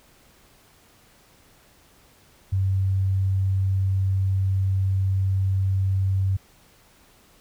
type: tone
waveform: sine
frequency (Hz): 95.9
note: G2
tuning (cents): -37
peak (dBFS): -19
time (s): 2.52-6.37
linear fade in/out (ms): 10
effects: pink hiss -56 dBFS RMS until 7.4 s